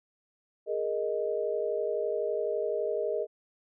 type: chord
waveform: sine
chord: Ab suspended second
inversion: none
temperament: just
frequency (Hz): 415.3 / 467.2 / 623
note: Ab4 / Bb4 / Eb5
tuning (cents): 0 / +4 / +2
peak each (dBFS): -32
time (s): 0.66-3.27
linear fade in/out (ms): 50
effects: none